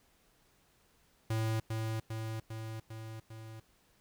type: tone with echo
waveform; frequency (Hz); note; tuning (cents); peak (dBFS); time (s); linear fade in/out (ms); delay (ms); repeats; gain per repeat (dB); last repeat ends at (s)
square; 111.1; A2; +17; -31; 1.3-1.6; 5; 400; 5; -3; 3.6
effects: pink hiss -69 dBFS RMS until 4 s